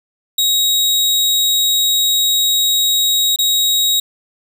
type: tone with dropouts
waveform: sawtooth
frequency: 3800 Hz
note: A#7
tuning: 33 cents sharp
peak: -9 dBFS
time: 0.38-4 s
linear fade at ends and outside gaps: 5 ms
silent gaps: 3.361-3.387 s
effects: none